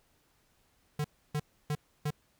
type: tone bursts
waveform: square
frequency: 149 Hz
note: D3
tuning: 25 cents sharp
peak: -30 dBFS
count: 4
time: 0.99-2.106 s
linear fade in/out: 5 ms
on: 54 ms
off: 300 ms
effects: pink hiss -70 dBFS RMS until 2.39 s